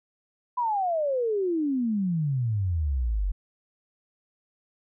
sine exponential sweep, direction down, 1010 to 44.06 Hz, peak -23 dBFS, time 0.57-3.32 s, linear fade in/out 10 ms, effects none

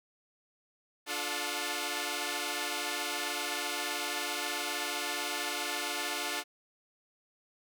5% pulse tone cluster, 293.3 / 352.6 / 436.1 / 719 Hz, D4 / F4 / A4 / F#5, -2 / +17 / -15 / -50 cents, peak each -27 dBFS, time 1.06-6.44 s, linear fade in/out 50 ms, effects none

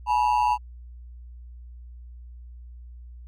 triangle ring-modulated tone, 911 Hz, A#5, 40 cents flat, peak -14 dBFS, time 0.06-0.58 s, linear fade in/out 50 ms, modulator 61.3 Hz, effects added 60 Hz sine -40 dBFS peak until 3.27 s

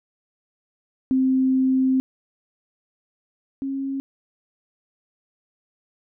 sine tone pair in turn, 261.6 / 271.7 Hz, C4 / C#4, 0 / -35 cents, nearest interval minor second, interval 65 cents, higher second, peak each -16 / -24 dBFS, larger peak first, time 1.11-2 / 3.62-4 s, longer first, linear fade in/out 0 ms, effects none

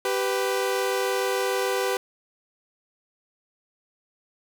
sawtooth tone pair together, 390 / 496.8 Hz, G4 / B4, -9 / +10 cents, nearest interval major third, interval 419 cents, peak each -22 dBFS, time 0.05-1.97 s, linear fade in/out 2 ms, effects none

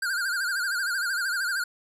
square tone with vibrato, 1500 Hz, F#6, 23 cents sharp, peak -26 dBFS, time 0.02-1.64 s, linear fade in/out 5 ms, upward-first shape sine, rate 13 Hz, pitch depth 120 cents each way, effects resampled to 32000 Hz

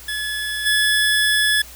25% pulse tone with level steps, 1710 Hz, A6, 50 cents flat, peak -19 / -11 dBFS, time 0.08-1.62 s, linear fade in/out 5 ms, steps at 0.65 s, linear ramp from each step 20 ms, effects added 60 Hz sine -43 dBFS peak until 1.75 s + white hiss -41 dBFS RMS until 1.75 s

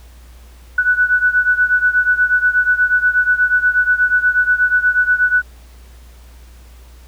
sine beating tone pair, 1481 / 1489.3 Hz, F#6 / F#6, +1 / +11 cents, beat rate 8.3 Hz, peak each -13 / -16 dBFS, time 0.78-5.42 s, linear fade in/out 5 ms, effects added 60 Hz sine -38 dBFS peak until 7.07 s + pink hiss -49 dBFS RMS until 7.07 s

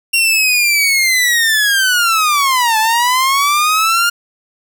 sawtooth linear two-way sweep, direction down then up, 2765 to 863 to 1417 Hz, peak -7 dBFS, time 0.13-4.1 s, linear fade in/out 10 ms, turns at 2.78 s, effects none

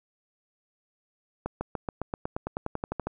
accelerating click train, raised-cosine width 1 ms, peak -16 dBFS, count 16, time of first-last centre 1.46-3.07 s, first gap 150 ms, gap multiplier 0.95, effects none

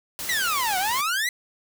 white noise, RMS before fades -32 dBFS, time 0.19-1.01 s, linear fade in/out 0 ms
sawtooth exponential two-way sweep, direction down then up, 2036 to 719 to 2036 Hz, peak -19 dBFS, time 0.29-1.29 s, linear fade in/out 2 ms, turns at 0.78 s
effects none

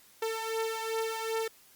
sawtooth beating tone pair, 446.3 / 448.9 Hz, A4 / A4, +25 / +35 cents, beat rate 2.6 Hz, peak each -29 / -32 dBFS, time 0.22-1.48 s, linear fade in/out 5 ms, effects white hiss -59 dBFS RMS until 1.75 s + Opus 48 kbps

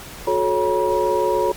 sine tone cluster, 365.5 / 433 / 553 / 959 Hz, F#4 / A4 / C#5 / A#5, -21 / -28 / -4 / +49 cents, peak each -22 dBFS, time 0.27-1.52 s, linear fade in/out 5 ms, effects pink hiss -37 dBFS RMS until 1.56 s + Opus 48 kbps

